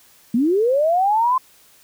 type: linear sweep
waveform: sine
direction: up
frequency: 217.9 to 1048 Hz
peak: -14 dBFS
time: 0.34-1.38 s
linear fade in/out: 5 ms
effects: white hiss -52 dBFS RMS until 1.83 s